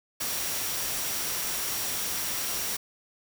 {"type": "tone in noise", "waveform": "sine", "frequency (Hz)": 5660, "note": "F8", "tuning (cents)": 22, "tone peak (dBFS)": -39, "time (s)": [0.2, 2.77], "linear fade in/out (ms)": 10, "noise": "white", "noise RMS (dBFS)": -31, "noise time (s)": [0.2, 2.77], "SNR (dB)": -11, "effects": []}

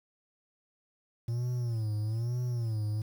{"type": "tone with vibrato", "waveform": "triangle", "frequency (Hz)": 114.6, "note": "A#2", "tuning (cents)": -29, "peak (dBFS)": -27, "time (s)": [1.28, 3.02], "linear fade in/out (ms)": 5, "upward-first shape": "sine", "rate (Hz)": 1.1, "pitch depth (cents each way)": 140, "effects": ["9-bit"]}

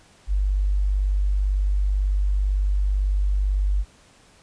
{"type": "tone", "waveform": "sine", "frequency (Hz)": 49, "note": "G1", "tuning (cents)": 0, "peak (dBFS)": -18, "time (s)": [0.27, 3.85], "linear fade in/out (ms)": 50, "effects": ["pink hiss -54 dBFS RMS until 4.42 s", "resampled to 22050 Hz"]}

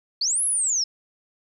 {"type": "linear two-way sweep", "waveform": "sine", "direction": "up then down", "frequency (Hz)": [4186, 11100, 5120], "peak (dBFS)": -20, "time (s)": [0.21, 0.84], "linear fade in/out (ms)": 5, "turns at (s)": 0.44, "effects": ["10-bit"]}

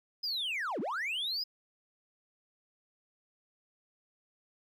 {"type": "linear two-way sweep", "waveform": "triangle", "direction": "down then up", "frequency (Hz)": [5100, 177, 5100], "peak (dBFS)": -30, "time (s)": [0.23, 1.44], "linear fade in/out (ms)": 10, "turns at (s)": 0.8, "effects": ["tanh soft clip ceiling -26 dBFS"]}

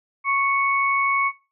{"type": "tone pair together", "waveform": "sine", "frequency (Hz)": [1103.7, 2217], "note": ["C#6", "C#7"], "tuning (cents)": [-8, 0], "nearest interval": "octave", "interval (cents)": 1208, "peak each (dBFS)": -21, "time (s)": [0.24, 1.32], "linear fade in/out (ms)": 50, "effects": ["noise-tail reverb RT60 0.3 s tail -19 dB re dry"]}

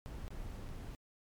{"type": "noise with dropouts", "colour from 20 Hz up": "brown", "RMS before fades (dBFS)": -44, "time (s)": [0.06, 0.95], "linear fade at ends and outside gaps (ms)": 0, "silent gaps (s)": [[0.28, 0.305], [0.684, 0.689]], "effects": ["MP3 96 kbps"]}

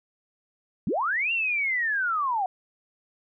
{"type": "linear two-way sweep", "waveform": "sine", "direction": "up then down", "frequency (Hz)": [136.8, 2792, 722], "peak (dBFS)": -23, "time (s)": [0.87, 2.46], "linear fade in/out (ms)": 2, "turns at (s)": 1.32, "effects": []}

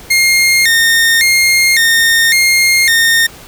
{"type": "tone with vibrato", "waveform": "sawtooth", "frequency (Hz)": 1975.5, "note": "B6", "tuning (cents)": 0, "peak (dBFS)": -4, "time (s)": [0.1, 3.27], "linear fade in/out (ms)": 10, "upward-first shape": "square", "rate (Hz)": 0.9, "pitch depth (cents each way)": 130, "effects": ["pink hiss -35 dBFS RMS until 3.47 s"]}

